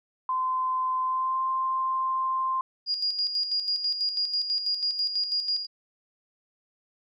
sine tone with pitch glide, 1031 to 1047.8 Hz, C6 to C6, -26 to +2 cents, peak -24 dBFS, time 0.29-2.61 s, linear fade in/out 2 ms, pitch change +28 cents, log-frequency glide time 1.03-1.4 s
sine tone with tremolo, 4851 Hz, D#8, 45 cents flat, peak -23 dBFS, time 2.86-5.67 s, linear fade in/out 50 ms, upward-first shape square, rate 6.1 Hz, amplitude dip 55%
effects none

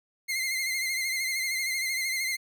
sawtooth tone with vibrato, 2100 Hz, C7, 6 cents sharp, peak -24 dBFS, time 0.28-2.37 s, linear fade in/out 20 ms, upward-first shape sine, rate 13 Hz, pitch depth 50 cents each way, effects none

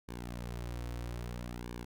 sawtooth tone with flanger, 59.8 Hz, A#1, 45 cents sharp, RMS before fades -41 dBFS, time 0.08-1.85 s, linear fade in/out 10 ms, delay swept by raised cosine 1.5 to 5 ms, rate 0.61 Hz, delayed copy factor -0.65, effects none

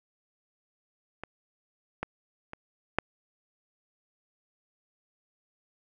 clicks, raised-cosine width 0.5 ms, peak -22 / -16 / -24 / -8 dBFS, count 4, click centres 1.236 / 2.03 / 2.534 / 2.986 s, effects none

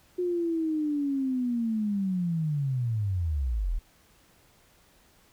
sine linear sweep, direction down, 362 to 34.65 Hz, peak -25 dBFS, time 0.18-3.79 s, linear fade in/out 10 ms, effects pink hiss -61 dBFS RMS until 5.32 s

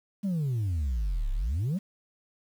sine exponential two-way sweep, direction down then up, 207.7 to 31.56 to 207.7 Hz, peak -23 dBFS, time 0.23-1.79 s, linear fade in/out 20 ms, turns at 1.32 s, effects tanh soft clip ceiling -25 dBFS + 9-bit

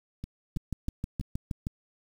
two click trains, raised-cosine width 5 ms, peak -24 / -19 dBFS, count 4 / 8, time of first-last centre 0.24-1.211 / 0.57-1.669 s, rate 3.09 / 6.37 Hz, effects 8-bit

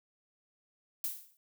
violet noise with exponential decay, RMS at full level -32 dBFS, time 1.04-1.37 s, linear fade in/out 1 ms, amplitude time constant 70 ms, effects none

